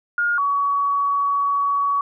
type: tone pair in turn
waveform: sine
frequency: 1422 / 1128.6 Hz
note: F6 / C#6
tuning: +31 / +31 cents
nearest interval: major third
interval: 400 cents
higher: first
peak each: -17 dBFS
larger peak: neither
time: 0.18-0.38 / 0.38-2.01 s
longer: second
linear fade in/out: 2 ms
effects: none